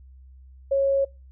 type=tone; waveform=sine; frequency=549 Hz; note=C#5; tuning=17 cents flat; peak=-18 dBFS; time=0.71-1.05 s; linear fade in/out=10 ms; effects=noise-tail reverb RT60 0.3 s tail -26 dB re dry + added 65 Hz sine -45 dBFS peak until 1.31 s